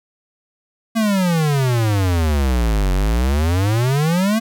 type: exponential two-way sweep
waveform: square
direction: down then up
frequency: 230.2 to 45.4 to 230.2 Hz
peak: -15 dBFS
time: 0.95-4.4 s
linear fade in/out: 20 ms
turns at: 2.93 s
effects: none